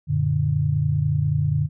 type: chord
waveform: sine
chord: Gb augmented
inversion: none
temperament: equal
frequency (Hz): 92.5 / 116.54 / 146.83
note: Gb2 / Bb2 / D3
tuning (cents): 0 / 0 / 0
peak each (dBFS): -25 / -25 / -20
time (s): 0.07-1.69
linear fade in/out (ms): 50
effects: none